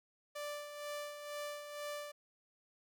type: tone with tremolo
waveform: sawtooth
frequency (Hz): 587.3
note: D5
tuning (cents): 0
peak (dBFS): -36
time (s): 0.35-2.12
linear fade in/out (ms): 10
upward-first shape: sine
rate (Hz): 2.1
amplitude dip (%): 55
effects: none